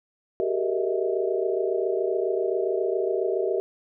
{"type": "tone cluster", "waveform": "sine", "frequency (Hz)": [380.2, 407.5, 464.7, 620, 654], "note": ["F#4", "G#4", "A#4", "D#5", "E5"], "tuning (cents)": [47, -33, -5, -6, -14], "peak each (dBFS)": [-26, -30, -28, -32, -32], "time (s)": [0.4, 3.6], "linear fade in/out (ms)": 0, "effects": []}